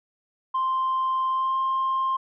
sine tone with pitch glide, 1046.5 to 1057.4 Hz, C6 to C6, 0 to +18 cents, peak -20 dBFS, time 0.54-2.17 s, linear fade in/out 10 ms, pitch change +18 cents, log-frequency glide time 1.3-1.57 s, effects tanh soft clip ceiling -19 dBFS

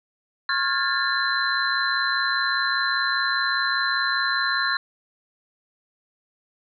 sine tone cluster, 1083 / 1400 / 1643 / 1768 / 4069 Hz, C#6 / F6 / G#6 / A6 / C8, -41 / +4 / -19 / +8 / -49 cents, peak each -27 dBFS, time 0.49-4.77 s, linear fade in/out 2 ms, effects none

